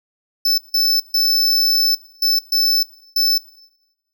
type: tone bursts at uneven times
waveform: square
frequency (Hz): 5274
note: E8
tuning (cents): 0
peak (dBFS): -14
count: 6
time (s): 0.45-0.58 / 0.74-1 / 1.14-1.95 / 2.22-2.39 / 2.52-2.83 / 3.16-3.38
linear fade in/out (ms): 5
effects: noise-tail reverb RT60 1.0 s tail -19 dB re dry